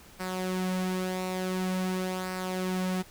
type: tone with flanger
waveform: sawtooth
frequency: 185 Hz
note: F#3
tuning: in tune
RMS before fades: -31 dBFS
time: 0.19-3.03 s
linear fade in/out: 20 ms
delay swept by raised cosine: 0.29 to 4.79 ms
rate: 0.47 Hz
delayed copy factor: -0.5
effects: pink hiss -53 dBFS RMS until 3.1 s